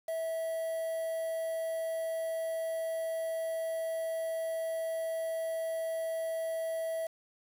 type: tone with quantisation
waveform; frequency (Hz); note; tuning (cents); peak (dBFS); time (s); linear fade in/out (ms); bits
triangle; 652; E5; -19; -30; 0.08-7.07; 5; 8
effects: none